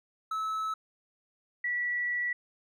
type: tone pair in turn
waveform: triangle / sine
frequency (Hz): 1300 / 1947.8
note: E6 / B6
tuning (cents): -24 / -24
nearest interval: perfect fifth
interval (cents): 700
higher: second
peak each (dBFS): -28 / -28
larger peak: neither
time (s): 0.31-0.74 / 1.64-2.33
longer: second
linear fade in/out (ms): 5
effects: none